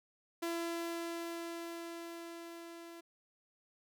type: tone with level ramp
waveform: sawtooth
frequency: 337.2 Hz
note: E4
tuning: 39 cents sharp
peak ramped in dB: -31 to -45 dBFS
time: 0.42-3.01 s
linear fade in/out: 10 ms
effects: none